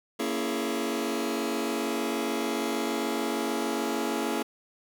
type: chord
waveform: sawtooth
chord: A# half-diminished seventh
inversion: none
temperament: just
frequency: 233.1 / 279.7 / 335.6 / 419.5 Hz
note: A#3 / C#4 / E4 / G#4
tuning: 0 / +16 / +31 / +17 cents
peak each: -29 dBFS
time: 0.19-4.43 s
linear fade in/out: 10 ms
effects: 10-bit